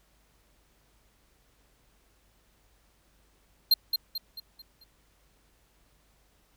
square tone with echo, 4186 Hz, C8, in tune, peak -17 dBFS, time 3.71-3.74 s, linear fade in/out 5 ms, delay 220 ms, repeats 5, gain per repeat -7 dB, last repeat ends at 4.84 s, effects added 50 Hz sine -67 dBFS peak until 6.56 s + pink hiss -67 dBFS RMS until 6.56 s

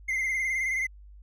triangle tone with vibrato, 2087 Hz, C7, 5 cents flat, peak -24 dBFS, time 0.08-0.87 s, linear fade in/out 10 ms, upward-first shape sine, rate 19 Hz, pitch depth 55 cents each way, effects added 50 Hz sine -46 dBFS peak until 1.22 s

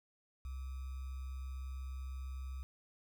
sine tone with sample-and-hold, 65.7 Hz, C2, 8 cents sharp, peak -40 dBFS, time 0.45-2.63 s, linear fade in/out 0 ms, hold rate 1225 Hz, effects none

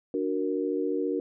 sine chord, D augmented, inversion none, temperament equal with one note detuned, 293.7 / 368.1 / 466.2 Hz, D4 / F#4 / A#4, 0 / -9 / 0 cents, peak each -30 dBFS, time 0.14-1.2 s, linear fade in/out 2 ms, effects none

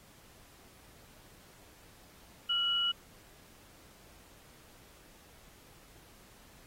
sine tone pair together, 1383.2 / 2931 Hz, F6 / F#7, -17 / -17 cents, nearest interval octave + minor second, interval 1300 cents, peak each -38 / -28 dBFS, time 2.49-2.92 s, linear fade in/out 10 ms, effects pink hiss -59 dBFS RMS until 6.66 s + AAC 48 kbps

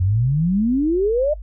sine exponential sweep, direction up, 87.31 to 622.3 Hz, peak -15 dBFS, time 0-1.34 s, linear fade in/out 10 ms, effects noise-tail reverb RT60 0.1 s tail -21 dB re dry + added 50 Hz sine -30 dBFS peak until 1.42 s

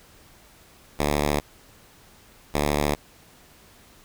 5% pulse tone pair in turn, 73.4 / 73.4 Hz, D2 / D2, 0 / 0 cents, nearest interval unison, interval 0 cents, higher neither, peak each -10 dBFS, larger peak neither, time 0.99-1.4 / 2.54-2.95 s, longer neither, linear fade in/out 5 ms, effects pink hiss -53 dBFS RMS until 4.04 s

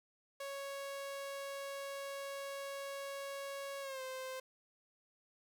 sawtooth tone with pitch glide, 554.4 to 520.3 Hz, C#5 to C5, 0 to -10 cents, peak -38 dBFS, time 0.4-4.4 s, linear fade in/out 5 ms, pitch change -110 cents, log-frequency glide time 3.81-4.02 s, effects none

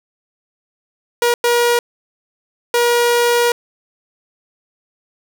sawtooth tone bursts at uneven times, 477.8 Hz, A#4, 43 cents sharp, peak -8 dBFS, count 3, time 1.22-1.34 / 1.44-1.79 / 2.74-3.52 s, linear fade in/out 2 ms, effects none

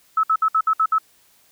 sine tone bursts, 1300 Hz, E6, 24 cents flat, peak -14 dBFS, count 7, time 0.17-0.984 s, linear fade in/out 5 ms, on 64 ms, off 61 ms, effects white hiss -57 dBFS RMS until 1.51 s

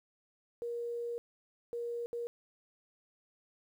sine tone bursts at uneven times, 473.1 Hz, A#4, 26 cents sharp, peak -35 dBFS, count 3, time 0.62-1.18 / 1.73-2.06 / 2.13-2.27 s, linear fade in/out 0 ms, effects 11-bit

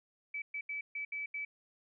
sine tone bursts at uneven times, 2300 Hz, D7, 37 cents flat, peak -36 dBFS, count 6, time 0.34-0.42 / 0.54-0.61 / 0.69-0.81 / 0.95-1.05 / 1.12-1.26 / 1.34-1.45 s, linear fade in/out 5 ms, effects none

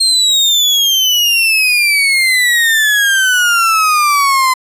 35% pulse exponential sweep, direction down, 4221 to 1022 Hz, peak -7 dBFS, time 0-4.54 s, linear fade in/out 10 ms, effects resampled to 32000 Hz

